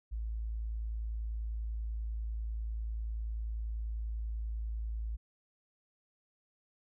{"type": "tone", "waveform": "sine", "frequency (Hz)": 55.1, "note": "A1", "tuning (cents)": 3, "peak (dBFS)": -34, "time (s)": [0.11, 5.17], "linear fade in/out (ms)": 20, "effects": []}